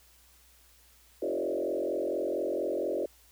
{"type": "tone with frequency modulation", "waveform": "sine", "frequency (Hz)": 466.2, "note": "A#4", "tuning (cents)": 0, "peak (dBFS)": -28, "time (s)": [1.22, 3.06], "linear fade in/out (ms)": 5, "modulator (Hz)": 44.3, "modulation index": 3.3, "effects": ["added 60 Hz sine -63 dBFS peak until 3.31 s", "white hiss -61 dBFS RMS until 3.31 s"]}